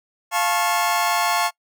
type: chord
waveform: sawtooth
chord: F augmented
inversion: none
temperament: just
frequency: 698.5 / 873.1 / 1091.3 Hz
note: F5 / A5 / C#6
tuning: 0 / -14 / -27 cents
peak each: -19 dBFS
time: 0.31-1.51 s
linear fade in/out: 50 ms
effects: noise-tail reverb RT60 0.1 s tail -24 dB re dry

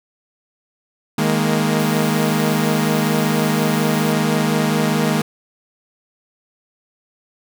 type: chord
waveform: sawtooth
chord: D# suspended fourth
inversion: none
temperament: equal with one note detuned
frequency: 156.83 / 207.7 / 233.1 Hz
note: D#3 / G#3 / A#3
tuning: +14 / 0 / 0 cents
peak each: -16 dBFS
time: 1.18-5.22 s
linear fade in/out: 5 ms
type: noise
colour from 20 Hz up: blue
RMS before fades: -35 dBFS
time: 1.79-4.13 s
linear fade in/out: 10 ms
effects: none

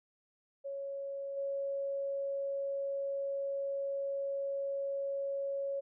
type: tone with level steps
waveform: sine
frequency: 554 Hz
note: C#5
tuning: 1 cent flat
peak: -37 / -33 dBFS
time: 0.64-5.81 s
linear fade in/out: 20 ms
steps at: 1.36 s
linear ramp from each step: 20 ms
effects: none

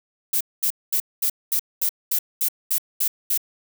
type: noise bursts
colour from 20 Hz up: violet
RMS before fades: -21 dBFS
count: 11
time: 0.33-3.377 s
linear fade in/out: 5 ms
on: 77 ms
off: 220 ms
effects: none

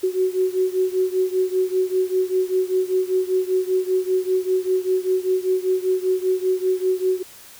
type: beating tone pair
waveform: sine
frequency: 370.3 / 375.4 Hz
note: F#4 / F#4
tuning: +1 / +25 cents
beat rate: 5.1 Hz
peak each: -20 / -22 dBFS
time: 0.03-7.23 s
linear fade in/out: 10 ms
effects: white hiss -44 dBFS RMS until 7.59 s

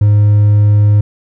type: tone with hard clipping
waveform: triangle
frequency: 103.83 Hz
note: G#2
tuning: in tune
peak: -6 dBFS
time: 0.01-1.01 s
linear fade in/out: 5 ms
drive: 5 dB
effects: none

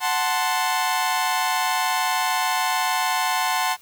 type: chord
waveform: sawtooth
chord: F# diminished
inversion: none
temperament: equal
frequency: 740 / 880 / 1046.5 Hz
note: F#5 / A5 / C6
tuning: 0 / 0 / 0 cents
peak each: -21 dBFS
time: 0-3.77 s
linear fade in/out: 50 ms
effects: white hiss -52 dBFS RMS until 3.81 s

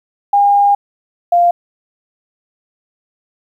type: tone pair in turn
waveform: sine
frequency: 809 / 696.5 Hz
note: G#5 / F5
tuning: -46 / -5 cents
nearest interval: minor third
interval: 259 cents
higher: first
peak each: -7 dBFS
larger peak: neither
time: 0.33-0.75 / 1.32-1.51 s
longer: first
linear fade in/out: 5 ms
effects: 8-bit

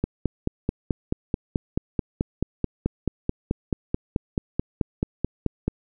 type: click train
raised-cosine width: 3 ms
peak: -9 dBFS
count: 27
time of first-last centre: 0.04-5.68 s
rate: 4.61 Hz
effects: none

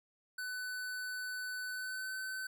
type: tone with pitch glide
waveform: square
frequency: 1500 to 1523.6 Hz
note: F#6 to G6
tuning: +23 to -50 cents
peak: -39 dBFS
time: 0.38-2.47 s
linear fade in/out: 5 ms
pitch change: +27 cents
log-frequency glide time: 1.66-2.13 s
effects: none

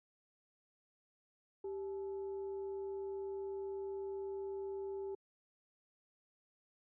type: tone with frequency modulation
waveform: sine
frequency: 392 Hz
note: G4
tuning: in tune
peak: -39 dBFS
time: 1.64-5.15 s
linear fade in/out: 5 ms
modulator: 466 Hz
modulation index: 0.33
effects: high-pass 150 Hz 12 dB/octave

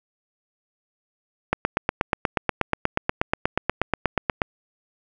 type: click train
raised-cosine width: 0.5 ms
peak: -4 dBFS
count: 25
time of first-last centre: 1.53-4.418 s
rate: 8.31 Hz
effects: none

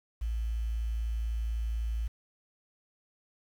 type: tone with quantisation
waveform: sine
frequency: 56 Hz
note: A1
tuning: 31 cents sharp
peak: -29 dBFS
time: 0.21-2.08 s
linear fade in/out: 10 ms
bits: 9
effects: none

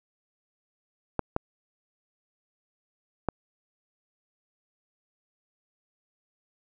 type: clicks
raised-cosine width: 1 ms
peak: -11 dBFS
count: 3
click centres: 1.193 / 1.364 / 3.287 s
effects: none

